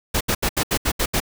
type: noise bursts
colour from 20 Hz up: pink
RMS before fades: -20 dBFS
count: 8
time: 0.14-1.202 s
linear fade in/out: 10 ms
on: 68 ms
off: 74 ms
effects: none